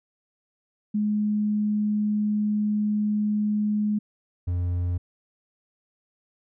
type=tone pair in turn; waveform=sine / triangle; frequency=210 / 88.29 Hz; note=G#3 / F2; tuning=+19 / +19 cents; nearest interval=octave + minor third; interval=1500 cents; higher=first; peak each=-21 dBFS; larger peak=neither; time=0.94-3.99 / 4.47-4.98 s; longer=first; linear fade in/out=10 ms; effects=none